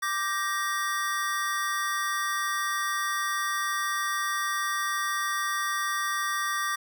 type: chord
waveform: square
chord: G minor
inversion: second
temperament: just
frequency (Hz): 1176 / 1568 / 1881.6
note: D6 / G6 / Bb6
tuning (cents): +2 / 0 / +16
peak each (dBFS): -30 / -35 / -32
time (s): 0.02-6.76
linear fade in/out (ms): 10
effects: none